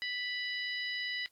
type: harmonic tone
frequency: 987.8 Hz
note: B5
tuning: in tune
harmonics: 2 / 3 / 4 / 5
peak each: -36 / -41 / -42 / -44 dBFS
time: 0.02-1.26 s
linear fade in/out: 0 ms
effects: white hiss -74 dBFS RMS until 1.31 s + AAC 64 kbps